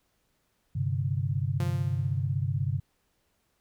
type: chord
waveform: sine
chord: G suspended fourth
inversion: none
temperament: equal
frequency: 98 / 130.81 / 146.83 Hz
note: G2 / C3 / D3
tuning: 0 / 0 / 0 cents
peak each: -30 / -29 / -32 dBFS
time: 0.75-2.8 s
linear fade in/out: 10 ms
type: tone with exponential decay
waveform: sawtooth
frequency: 174.61 Hz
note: F3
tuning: in tune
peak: -28 dBFS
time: 1.6-2.43 s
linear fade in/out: 2 ms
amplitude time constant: 180 ms
effects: pink hiss -73 dBFS RMS until 3.6 s